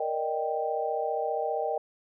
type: chord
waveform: sine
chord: Eb major seventh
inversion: second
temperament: equal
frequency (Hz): 466.2 / 587.3 / 622.3 / 784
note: Bb4 / D5 / Eb5 / G5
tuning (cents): 0 / 0 / 0 / 0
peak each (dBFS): -32 / -36 / -32 / -31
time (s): 0-1.78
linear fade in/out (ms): 5
effects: none